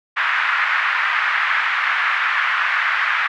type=band-pass noise; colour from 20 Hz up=white; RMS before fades=-19 dBFS; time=0.16-3.28 s; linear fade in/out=20 ms; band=1200 to 2000 Hz; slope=24 dB/octave; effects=none